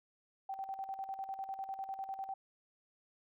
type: tone with tremolo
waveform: sine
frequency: 775 Hz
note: G5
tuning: 20 cents flat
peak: -37 dBFS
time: 0.49-2.34 s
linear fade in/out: 5 ms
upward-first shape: square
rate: 10 Hz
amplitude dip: 60%
effects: none